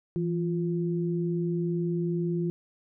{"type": "tone pair together", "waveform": "sine", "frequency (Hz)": [167.5, 349.8], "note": ["E3", "F4"], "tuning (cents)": [28, 3], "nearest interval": "octave + minor second", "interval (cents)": 1275, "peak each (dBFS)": [-27, -30], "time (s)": [0.16, 2.5], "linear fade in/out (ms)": 0, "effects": []}